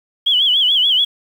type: tone with vibrato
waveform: sine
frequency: 3163 Hz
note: G7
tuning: 15 cents sharp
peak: -11 dBFS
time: 0.26-1.05 s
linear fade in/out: 10 ms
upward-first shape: sine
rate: 6.9 Hz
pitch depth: 130 cents each way
effects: 7-bit